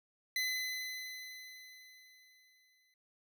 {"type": "tone with exponential decay", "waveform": "25% pulse", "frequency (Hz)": 2022, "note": "B6", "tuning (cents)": 40, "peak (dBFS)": -28, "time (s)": [0.36, 2.94], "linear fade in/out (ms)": 2, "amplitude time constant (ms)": 560, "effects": []}